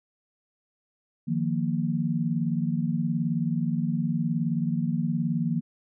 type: chord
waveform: sine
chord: Eb suspended second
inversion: none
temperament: equal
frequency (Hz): 155.56 / 174.61 / 233.1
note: Eb3 / F3 / Bb3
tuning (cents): 0 / 0 / 0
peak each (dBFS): -28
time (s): 1.27-5.61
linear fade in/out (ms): 20
effects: none